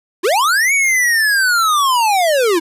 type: linear two-way sweep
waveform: square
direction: up then down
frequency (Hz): 311.1 to 2271 to 311.1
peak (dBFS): -12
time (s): 0.23-2.6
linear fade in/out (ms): 20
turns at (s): 0.73
effects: resampled to 32000 Hz